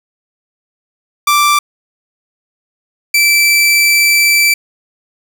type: tone pair in turn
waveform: sawtooth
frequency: 1174 / 2328 Hz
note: D6 / D7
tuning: -1 / -16 cents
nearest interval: octave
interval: 1185 cents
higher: second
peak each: -4 dBFS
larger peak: neither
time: 1.27-1.59 / 3.14-4.54 s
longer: second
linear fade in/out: 5 ms
effects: 7-bit